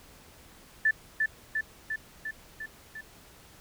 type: tone with echo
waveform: sine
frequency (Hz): 1757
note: A6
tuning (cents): -3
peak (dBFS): -20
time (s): 0.85-0.91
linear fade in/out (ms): 5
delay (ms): 350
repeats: 6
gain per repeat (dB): -3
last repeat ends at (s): 3.01
effects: pink hiss -54 dBFS RMS until 3.6 s